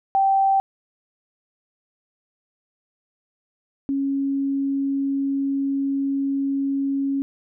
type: tone pair in turn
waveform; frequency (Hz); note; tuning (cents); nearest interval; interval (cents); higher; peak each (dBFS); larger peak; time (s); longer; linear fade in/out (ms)
sine; 779 / 275.4; G5 / C#4; -11 / -11; octave + tritone; 1800; first; -15 / -20; first; 0.15-0.6 / 3.89-7.22; second; 0
effects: none